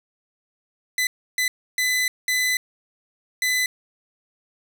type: tone bursts at uneven times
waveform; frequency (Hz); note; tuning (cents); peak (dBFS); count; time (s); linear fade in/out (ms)
sawtooth; 2007; B6; +27; -16; 5; 0.98-1.07 / 1.38-1.48 / 1.78-2.08 / 2.28-2.57 / 3.42-3.66; 2
effects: none